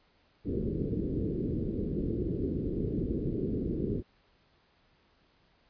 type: low-pass noise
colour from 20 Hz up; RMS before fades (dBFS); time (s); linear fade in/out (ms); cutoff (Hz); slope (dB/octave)
white; -32; 0.44-4.03; 50; 420; 48
effects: pink hiss -67 dBFS RMS until 5.69 s + resampled to 11025 Hz